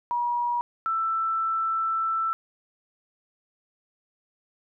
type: tone pair in turn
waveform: sine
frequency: 960 / 1328.1 Hz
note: B5 / E6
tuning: -49 / +13 cents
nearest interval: tritone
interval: 562 cents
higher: second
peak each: -23 dBFS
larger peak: neither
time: 0.11-0.61 / 0.86-2.33 s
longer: second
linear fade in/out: 0 ms
effects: none